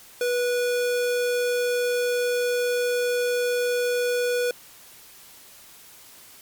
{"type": "tone", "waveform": "square", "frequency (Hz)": 488.8, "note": "B4", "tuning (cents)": -18, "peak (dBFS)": -22, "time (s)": [0.21, 4.51], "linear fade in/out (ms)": 2, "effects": ["white hiss -48 dBFS RMS until 6.41 s", "MP3 96 kbps"]}